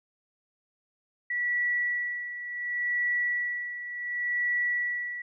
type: tone with tremolo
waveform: sine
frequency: 1946 Hz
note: B6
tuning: 26 cents flat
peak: -24 dBFS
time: 1.3-5.22 s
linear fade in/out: 5 ms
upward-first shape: sine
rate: 0.69 Hz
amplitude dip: 70%
effects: none